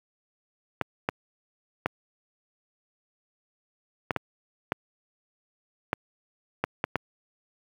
clicks, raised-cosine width 0.5 ms, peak -9 dBFS, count 10, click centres 0.813 / 1.089 / 1.86 / 4.108 / 4.163 / 4.721 / 5.931 / 6.64 / 6.841 / 6.957 s, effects high-pass 80 Hz 12 dB/octave + 8-bit

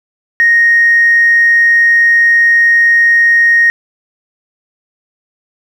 triangle tone with tanh clipping, 1864.7 Hz, A#6, in tune, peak -5 dBFS, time 0.4-3.7 s, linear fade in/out 0 ms, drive 4 dB, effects none

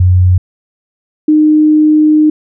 sine tone pair in turn, 91 / 306.1 Hz, F#2 / D#4, -28 / -28 cents, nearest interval octave + major sixth, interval 2100 cents, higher second, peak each -4 dBFS, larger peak neither, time 0-0.38 / 1.28-2.3 s, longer second, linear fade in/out 5 ms, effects none

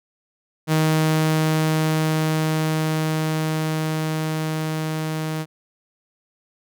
sawtooth tone with level ramp, 157.1 Hz, D#3, 17 cents sharp, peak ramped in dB -12 to -20 dBFS, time 0.67-5.46 s, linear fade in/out 50 ms, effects none

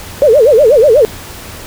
sine tone with vibrato, 513 Hz, C5, 34 cents flat, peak -3 dBFS, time 0.22-1.05 s, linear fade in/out 0 ms, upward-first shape sine, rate 8.2 Hz, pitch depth 300 cents each way, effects added 93 Hz sine -36 dBFS peak until 1.66 s + pink hiss -29 dBFS RMS until 1.66 s

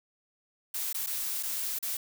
blue noise with dropouts, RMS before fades -33 dBFS, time 0.74-1.97 s, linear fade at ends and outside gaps 5 ms, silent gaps 0.929-0.944 / 1.064-1.07 / 1.428-1.432 / 1.788-1.826 s, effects none

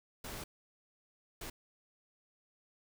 pink noise bursts at uneven times, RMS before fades -44 dBFS, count 2, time 0.24-0.44 / 1.41-1.5 s, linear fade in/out 5 ms, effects none

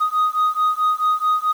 sine beating tone pair, 1244.5 / 1249.1 Hz, D#6 / D#6, 0 / +6 cents, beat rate 4.6 Hz, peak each -17 dBFS, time 0-1.53 s, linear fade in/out 20 ms, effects tanh soft clip ceiling -13 dBFS + 7-bit

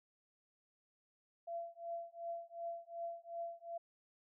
sine tone with tremolo, 679 Hz, F5, 49 cents flat, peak -38 dBFS, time 1.47-3.78 s, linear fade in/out 10 ms, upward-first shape triangle, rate 2.7 Hz, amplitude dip 100%, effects none

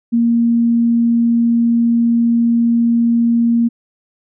sine tone, 233.7 Hz, A#3, 5 cents sharp, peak -10 dBFS, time 0.12-3.69 s, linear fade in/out 20 ms, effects none

